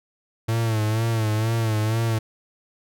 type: tone with vibrato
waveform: 45% pulse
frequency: 111.1 Hz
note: A2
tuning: 17 cents sharp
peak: -20 dBFS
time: 0.48-2.19 s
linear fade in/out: 10 ms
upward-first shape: sine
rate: 2.1 Hz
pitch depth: 64 cents each way
effects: none